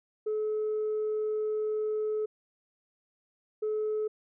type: tone bursts at uneven times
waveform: sine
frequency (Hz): 429.1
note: A4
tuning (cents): -43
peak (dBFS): -26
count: 2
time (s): 0.26-2.26 / 3.62-4.08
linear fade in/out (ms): 10
effects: tanh soft clip ceiling -25 dBFS